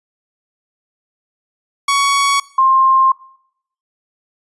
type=tone pair in turn; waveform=sawtooth / sine; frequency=1119 / 1058.4 Hz; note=C#6 / C6; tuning=+16 / +20 cents; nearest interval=minor second; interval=96 cents; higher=first; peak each=-8 dBFS; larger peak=neither; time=1.88-2.4 / 2.58-3.12 s; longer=second; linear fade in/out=5 ms; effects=noise-tail reverb RT60 0.7 s tail -21 dB re dry + resampled to 24000 Hz

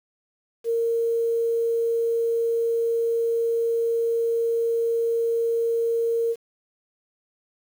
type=tone; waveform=sine; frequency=462 Hz; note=A#4; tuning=16 cents flat; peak=-20 dBFS; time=0.64-6.36 s; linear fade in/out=50 ms; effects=8-bit

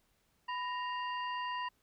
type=harmonic tone with a mistuned harmonic; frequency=932.3 Hz; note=A#5; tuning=in tune; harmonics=1 / 2 / 3 / 5; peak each=-36 / -43 / -45 / -55 dBFS; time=0.48-1.69 s; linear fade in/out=10 ms; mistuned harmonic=1; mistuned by=+110 cents; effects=pink hiss -74 dBFS RMS until 1.82 s

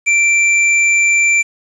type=tone; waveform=square; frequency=2349 Hz; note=D7; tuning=in tune; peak=-10 dBFS; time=0.06-1.43 s; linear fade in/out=20 ms; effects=resampled to 24000 Hz + 7-bit

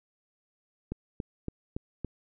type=click train; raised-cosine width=3 ms; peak=-20 dBFS; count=5; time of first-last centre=0.92-2.047 s; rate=3.55 Hz; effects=none

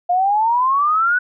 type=exponential sweep; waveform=sine; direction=up; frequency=698.5 to 1500 Hz; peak=-13 dBFS; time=0.09-1.19 s; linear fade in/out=10 ms; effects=none

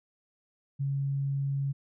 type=tone; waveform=sine; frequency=138.59 Hz; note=C#3; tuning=in tune; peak=-27 dBFS; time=0.79-1.73 s; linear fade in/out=20 ms; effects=none

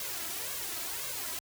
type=noise with flanger; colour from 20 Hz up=white; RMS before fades=-37 dBFS; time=0-1.39 s; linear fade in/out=2 ms; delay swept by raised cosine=1.8 to 3.1 ms; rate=1.9 Hz; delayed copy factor=+0.8; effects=high-pass 60 Hz 12 dB/octave

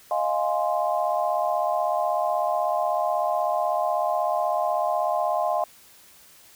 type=chord; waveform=sine; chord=F minor seventh; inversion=third; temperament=equal; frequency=622.3 / 698.5 / 830.6 / 1046.5 Hz; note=Eb5 / F5 / Ab5 / C6; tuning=0 / 0 / 0 / 0 cents; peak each=-26 / -25 / -29 / -29 dBFS; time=0.11-5.64 s; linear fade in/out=2 ms; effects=white hiss -52 dBFS RMS until 6.55 s

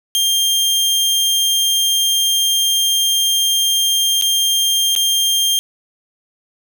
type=tone with dropouts; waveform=sawtooth; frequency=3194 Hz; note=G7; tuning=32 cents sharp; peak=-10 dBFS; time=0.15-5.59 s; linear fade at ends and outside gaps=0 ms; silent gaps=4.213-4.222 / 4.952-4.962 s; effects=none

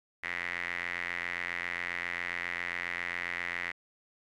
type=tone with band-pass filter; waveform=sawtooth; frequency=87.4 Hz; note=F2; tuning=2 cents sharp; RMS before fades=-36 dBFS; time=0.23-3.72 s; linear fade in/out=10 ms; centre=2000 Hz; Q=6.7; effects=none

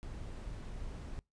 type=noise; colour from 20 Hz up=brown; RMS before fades=-43 dBFS; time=0.03-1.19 s; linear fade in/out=0 ms; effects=noise-tail reverb RT60 0.2 s tail -25 dB re dry + resampled to 22050 Hz

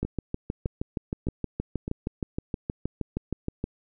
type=two click trains; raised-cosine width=3 ms; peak=-15 / -18 dBFS; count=24 / 4; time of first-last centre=0.03-3.641 / 0.05-1.879 s; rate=6.37 / 1.64 Hz; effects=none

